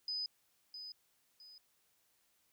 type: tone with echo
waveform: sine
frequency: 5000 Hz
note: D#8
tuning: 8 cents sharp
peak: -36 dBFS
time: 0.08-0.26 s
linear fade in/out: 2 ms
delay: 660 ms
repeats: 2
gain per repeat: -9 dB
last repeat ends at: 1.58 s
effects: white hiss -75 dBFS RMS until 2.52 s